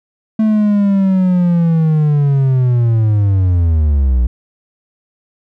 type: linear sweep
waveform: triangle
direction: down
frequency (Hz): 220 to 58.27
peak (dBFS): -7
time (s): 0.39-4.27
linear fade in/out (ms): 5
effects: none